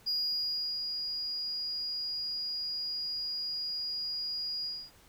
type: tone with ADSR envelope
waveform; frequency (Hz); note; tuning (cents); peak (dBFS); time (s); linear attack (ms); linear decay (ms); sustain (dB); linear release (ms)
sine; 4873; D#8; -37; -26; 0.06-4.91; 21; 700; -6; 260
effects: tanh soft clip ceiling -27 dBFS + pink hiss -60 dBFS RMS until 5.08 s